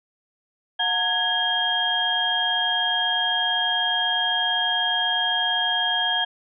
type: tone cluster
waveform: sine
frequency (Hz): 725 / 908 / 1662 / 3224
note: F#5 / A#5 / G#6 / G7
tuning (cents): -35 / -46 / +1 / +48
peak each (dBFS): -28 / -31 / -26 / -22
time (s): 0.79-6.25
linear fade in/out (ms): 10
effects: none